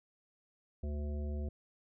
harmonic tone, 73.42 Hz, D2, in tune, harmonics 1 / 3 / 5 / 7 / 9, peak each -35 / -45 / -49 / -52 / -54 dBFS, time 0.83-1.49 s, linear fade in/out 5 ms, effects none

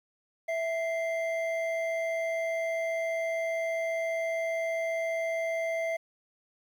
triangle tone pair together, 658 / 2089 Hz, E5 / C7, -3 / -3 cents, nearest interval octave + minor sixth, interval 2000 cents, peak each -27 / -34 dBFS, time 0.48-5.97 s, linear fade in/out 10 ms, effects 10-bit

